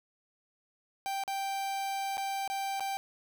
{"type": "tone with dropouts", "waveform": "45% pulse", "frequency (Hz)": 784, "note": "G5", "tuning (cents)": 0, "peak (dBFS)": -32, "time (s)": [1.06, 2.97], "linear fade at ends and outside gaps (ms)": 0, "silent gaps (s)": [[1.237, 1.278], [2.171, 2.179], [2.477, 2.5], [2.797, 2.806]], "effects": []}